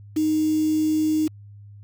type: tone with quantisation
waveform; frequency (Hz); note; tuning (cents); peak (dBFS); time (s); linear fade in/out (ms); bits
sine; 310; D#4; -6; -18; 0.16-1.28; 10; 6
effects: added 102 Hz sine -41 dBFS peak until 1.83 s